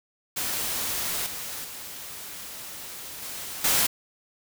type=noise with level steps; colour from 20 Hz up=white; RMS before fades=-29 / -35 / -39 / -36 / -22 dBFS; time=0.36-3.87 s; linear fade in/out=10 ms; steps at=1.26 / 1.64 / 3.22 / 3.64 s; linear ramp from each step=5 ms; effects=none